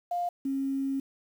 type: tone pair in turn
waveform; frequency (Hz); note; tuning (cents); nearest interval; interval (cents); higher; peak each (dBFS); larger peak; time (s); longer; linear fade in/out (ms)
sine; 703 / 271.4; F5 / C#4; +11 / -36; octave + major third; 1647; first; -27; neither; 0.11-0.29 / 0.45-1; second; 5
effects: 9-bit